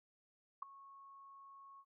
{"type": "tone with ADSR envelope", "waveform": "sine", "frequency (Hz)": 1100, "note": "C#6", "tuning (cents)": -14, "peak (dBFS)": -35, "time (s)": [0.62, 1.85], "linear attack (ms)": 7, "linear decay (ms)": 4, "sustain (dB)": -20, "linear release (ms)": 58, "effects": []}